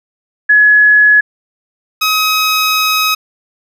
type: tone pair in turn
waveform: sine / 15% pulse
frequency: 1693 / 1268.3 Hz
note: G#6 / D#6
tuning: +33 / +33 cents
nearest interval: perfect fourth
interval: 500 cents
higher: first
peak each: -4 dBFS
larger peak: neither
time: 0.49-1.21 / 2.01-3.15 s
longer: second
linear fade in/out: 10 ms
effects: none